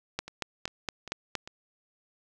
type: two click trains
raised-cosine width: 0.2 ms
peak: -24 / -13 dBFS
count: 4 / 6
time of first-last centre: 0.28-1.475 / 0.19-1.353 s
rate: 2.51 / 4.3 Hz
effects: none